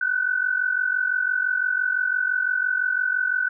sine tone pair together, 1476 / 1521.9 Hz, F#6 / F#6, -5 / +48 cents, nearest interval minor second, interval 53 cents, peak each -23 dBFS, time 0.01-3.49 s, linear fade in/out 5 ms, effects none

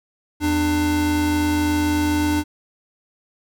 square tone pair together, 83.46 / 298.1 Hz, E2 / D4, +22 / +26 cents, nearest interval octave + minor seventh, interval 2204 cents, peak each -25 / -19 dBFS, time 0.4-2.44 s, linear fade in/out 50 ms, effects none

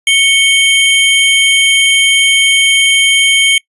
square tone pair together, 2217 / 3138 Hz, C#7 / G7, 0 / +1 cents, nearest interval tritone, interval 601 cents, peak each -10 dBFS, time 0.07-3.58 s, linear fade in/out 2 ms, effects noise-tail reverb RT60 0.1 s tail -24 dB re dry + resampled to 32000 Hz

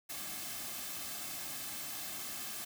white noise with comb filter, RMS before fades -42 dBFS, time 0.09-2.65 s, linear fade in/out 10 ms, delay 2.1 ms, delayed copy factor -0.6, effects none

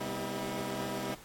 15% pulse tone cluster, 129.9 / 199 / 243.4 / 322 Hz, C3 / G3 / B3 / E4, -12 / +26 / -25 / -41 cents, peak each -35 / -32 / -36 / -33 dBFS, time 0-1.15 s, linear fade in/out 10 ms, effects pink hiss -54 dBFS RMS until 1.24 s + AAC 64 kbps

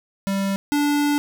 square tone pair in turn, 196 / 291 Hz, G3 / D4, 0 / -16 cents, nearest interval perfect fifth, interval 684 cents, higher second, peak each -21 / -18 dBFS, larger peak second, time 0.27-0.56 / 0.72-1.18 s, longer second, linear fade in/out 0 ms, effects none

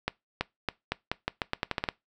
accelerating click train, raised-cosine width 0.3 ms, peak -11 dBFS, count 13, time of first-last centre 0.08-1.888 s, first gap 330 ms, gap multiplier 0.84, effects noise-tail reverb RT60 0.2 s tail -22 dB re dry

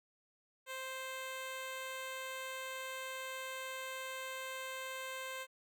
10% pulse tone, 523.3 Hz, C5, in tune, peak -33 dBFS, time 0.66-5.47 s, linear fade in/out 50 ms, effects none

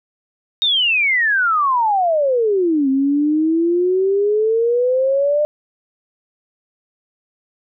sine exponential two-way sweep, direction down then up, 3754 to 264.6 to 604 Hz, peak -13 dBFS, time 0.62-5.45 s, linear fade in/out 0 ms, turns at 2.89 s, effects none

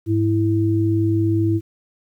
sine tone pair together, 103.8 / 329 Hz, G#2 / E4, 0 / -3 cents, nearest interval octave + minor sixth, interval 1997 cents, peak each -18 dBFS, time 0.06-1.61 s, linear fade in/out 50 ms, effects 9-bit

